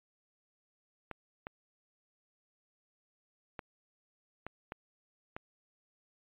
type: clicks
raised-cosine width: 0.5 ms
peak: -25 dBFS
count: 6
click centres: 1.113 / 1.469 / 3.592 / 4.466 / 4.721 / 5.365 s
effects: resampled to 8000 Hz